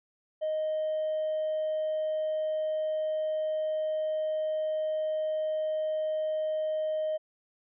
triangle tone with hard clipping, 622.3 Hz, D#5, in tune, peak -28 dBFS, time 0.41-7.18 s, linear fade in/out 20 ms, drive 4 dB, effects resampled to 8000 Hz

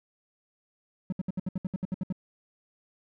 triangle tone bursts, 185 Hz, F#3, in tune, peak -25 dBFS, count 12, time 1.1-2.125 s, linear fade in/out 2 ms, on 24 ms, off 67 ms, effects none

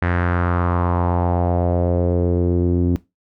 sawtooth tone with low-pass filter sweep, 87.9 Hz, F2, 12 cents sharp, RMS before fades -18 dBFS, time 0.02-2.96 s, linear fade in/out 0 ms, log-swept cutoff 1800 to 290 Hz, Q 3.1, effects noise-tail reverb RT60 0.2 s tail -18 dB re dry

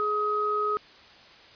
sine tone pair together, 420 / 1262.9 Hz, G#4 / D#6, +19 / +25 cents, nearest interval octave + perfect fifth, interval 1906 cents, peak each -29 / -25 dBFS, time 0-0.77 s, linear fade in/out 0 ms, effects white hiss -51 dBFS RMS until 1.55 s + resampled to 11025 Hz

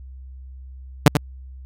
sawtooth tone with echo, 146.83 Hz, D3, in tune, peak -3 dBFS, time 1.06-1.08 s, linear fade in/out 0 ms, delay 90 ms, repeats 1, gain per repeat -7 dB, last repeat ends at 1.17 s, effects added 65 Hz sine -36 dBFS peak until 1.65 s + AAC 64 kbps

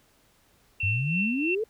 sine tone with tremolo, 2700 Hz, E7, 41 cents sharp, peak -24 dBFS, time 0.8-1.55 s, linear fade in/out 5 ms, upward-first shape triangle, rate 3.1 Hz, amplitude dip 70%
sine exponential sweep, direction up, 91.8 to 459.6 Hz, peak -25 dBFS, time 0.83-1.64 s, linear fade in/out 5 ms
effects pink hiss -63 dBFS RMS until 1.69 s

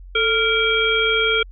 harmonic tone with a mistuned harmonic, 464 Hz, A#4, 8 cents flat, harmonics 1 / 3 / 5 / 7, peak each -21 / -21 / -21 / -21 dBFS, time 0.15-1.43 s, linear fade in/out 5 ms, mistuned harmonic 1, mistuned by -81 cents, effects added 45 Hz sine -36 dBFS peak until 1.51 s

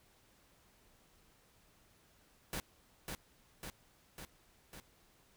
pink noise with echo, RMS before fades -40 dBFS, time 2.53-2.6 s, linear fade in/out 0 ms, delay 550 ms, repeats 4, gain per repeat -3 dB, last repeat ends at 4.8 s, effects pink hiss -68 dBFS RMS until 5.36 s

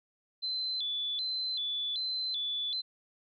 sine tone with vibrato, 3752 Hz, A#7, 11 cents sharp, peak -31 dBFS, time 0.42-2.82 s, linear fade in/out 20 ms, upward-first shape square, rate 1.3 Hz, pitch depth 140 cents each way, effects none

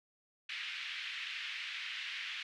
white band-pass noise, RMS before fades -42 dBFS, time 0.49-2.43 s, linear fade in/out 5 ms, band 1800 to 3200 Hz, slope 24 dB/octave, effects none

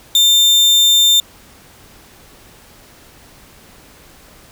35% pulse tone, 3600 Hz, A7, 39 cents sharp, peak -6 dBFS, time 0.15-1.2 s, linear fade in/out 2 ms, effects pink hiss -44 dBFS RMS until 4.51 s

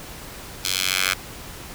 10% pulse tone with high-pass filter sweep, 93.5 Hz, F#2, 19 cents sharp, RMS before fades -23 dBFS, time 0.64-1.14 s, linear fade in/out 10 ms, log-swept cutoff 3900 to 1800 Hz, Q 1.2, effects pink hiss -38 dBFS RMS until 1.74 s

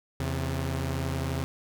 sawtooth tone pair together, 82.75 / 133.7 Hz, E2 / C3, +7 / +38 cents, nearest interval minor sixth, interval 831 cents, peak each -27 dBFS, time 0.2-1.44 s, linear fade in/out 0 ms, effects none

